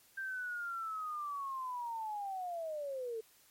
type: linear sweep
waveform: sine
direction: down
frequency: 1583 to 435.5 Hz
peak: -37 dBFS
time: 0.17-3.21 s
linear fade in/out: 10 ms
effects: white hiss -65 dBFS RMS until 3.5 s + MP3 64 kbps